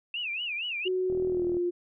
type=tone with vibrato; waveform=sine; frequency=2637 Hz; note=E7; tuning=in tune; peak=-30 dBFS; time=0.14-0.88 s; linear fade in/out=2 ms; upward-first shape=sine; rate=4.3 Hz; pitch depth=200 cents each way
type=tone with pitch glide; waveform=sine; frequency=370 to 351.7 Hz; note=F#4 to F4; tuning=0 to +12 cents; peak=-25 dBFS; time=0.85-1.71 s; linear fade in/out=20 ms; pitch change=-88 cents; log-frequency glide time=1.27-1.44 s
type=click train; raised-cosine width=2 ms; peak=-27 dBFS; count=20; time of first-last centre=1.1-1.569 s; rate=40.5 Hz
effects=none